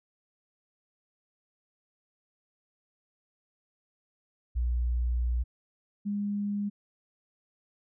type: tone pair in turn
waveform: sine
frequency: 60.2 / 204 Hz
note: B1 / G#3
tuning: -44 / -31 cents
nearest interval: octave + major sixth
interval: 2113 cents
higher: second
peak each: -25 / -28 dBFS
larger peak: first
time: 4.55-5.44 / 6.05-6.7 s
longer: first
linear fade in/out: 20 ms
effects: none